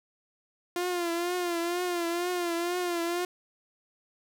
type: tone with vibrato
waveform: sawtooth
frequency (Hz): 348.6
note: F4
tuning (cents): -3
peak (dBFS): -24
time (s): 0.76-3.25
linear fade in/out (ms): 2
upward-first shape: triangle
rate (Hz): 2.1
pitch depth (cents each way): 69
effects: none